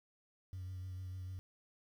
sine tone with vibrato, 92.5 Hz, F#2, in tune, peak -40 dBFS, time 0.53-1.39 s, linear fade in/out 0 ms, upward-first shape sine, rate 6.7 Hz, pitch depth 25 cents each way, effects tanh soft clip ceiling -40 dBFS + 11-bit

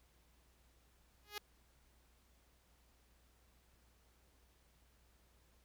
5% pulse tone with exponential growth, 415.3 Hz, G#4, in tune, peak -28 dBFS, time 1.23-1.38 s, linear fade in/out 2 ms, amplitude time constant 32 ms, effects added 60 Hz sine -70 dBFS peak until 5.64 s + pink hiss -73 dBFS RMS until 5.64 s

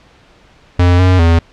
square tone with pitch steps, 88.7 / 91.9 / 83.5 Hz, F2 / F#2 / E2, +27 / -11 / +23 cents, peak -7 dBFS, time 0.79-1.39 s, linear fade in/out 5 ms, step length 200 ms, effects pink hiss -46 dBFS RMS until 1.52 s + low-pass 4000 Hz 12 dB/octave

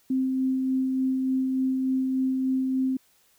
sine tone with tremolo, 261.6 Hz, C4, in tune, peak -21 dBFS, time 0.1-2.97 s, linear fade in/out 5 ms, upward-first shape sine, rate 3.4 Hz, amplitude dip 25%, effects white hiss -63 dBFS RMS until 3.38 s

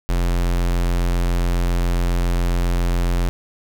square tone, 43.65 Hz, F1, in tune, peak -17 dBFS, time 0.09-3.29 s, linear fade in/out 0 ms, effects none

